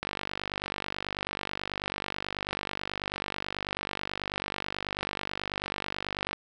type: click train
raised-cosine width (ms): 0.3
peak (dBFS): -15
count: 311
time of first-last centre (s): 0.03-6.331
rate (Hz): 49.2
effects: none